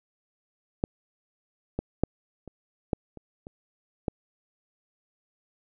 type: clicks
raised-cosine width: 2 ms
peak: -11 / -15 / -8 / -28 / -11 / -29 / -28 / -13 dBFS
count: 8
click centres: 0.839 / 1.79 / 2.036 / 2.477 / 2.932 / 3.173 / 3.469 / 4.082 s
effects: none